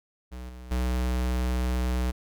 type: tone with level steps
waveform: square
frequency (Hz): 62.2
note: B1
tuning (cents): +13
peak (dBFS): -37 / -41 / -25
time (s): 0.31-2.12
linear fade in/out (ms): 20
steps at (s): 0.49 / 0.71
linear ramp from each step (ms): 5
effects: none